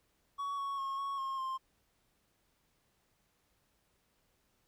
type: tone with pitch steps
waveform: triangle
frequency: 1124 / 1111 / 1086 / 1107 / 1074 / 1054 Hz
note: C#6 / C#6 / C#6 / C#6 / C6 / C6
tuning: +24 / +4 / -36 / -3 / +45 / +12 cents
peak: -33 dBFS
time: 0.38-1.58 s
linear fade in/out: 20 ms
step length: 200 ms
effects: pink hiss -75 dBFS RMS until 4.67 s